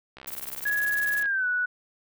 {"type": "click train", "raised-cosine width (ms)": 0.3, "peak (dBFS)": -27, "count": 73, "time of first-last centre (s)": [0.17, 1.258], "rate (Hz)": 66.2}
{"type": "noise with tremolo", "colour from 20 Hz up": "violet", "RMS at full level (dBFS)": -32, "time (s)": [0.27, 1.23], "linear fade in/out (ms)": 5, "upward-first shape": "triangle", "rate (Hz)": 20, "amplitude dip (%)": 95}
{"type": "tone with pitch glide", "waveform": "sine", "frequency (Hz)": [1675, 1475.1], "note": ["G#6", "F#6"], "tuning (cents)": [14, -6], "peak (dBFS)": -23, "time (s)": [0.65, 1.66], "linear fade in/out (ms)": 10, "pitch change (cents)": -220, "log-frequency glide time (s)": [1.22, 1.47]}
{"effects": []}